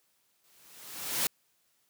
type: noise with exponential growth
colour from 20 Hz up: white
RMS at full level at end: -27 dBFS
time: 0.44-1.27 s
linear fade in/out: 2 ms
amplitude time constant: 180 ms
effects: white hiss -72 dBFS RMS until 1.89 s + high-pass 100 Hz 12 dB/octave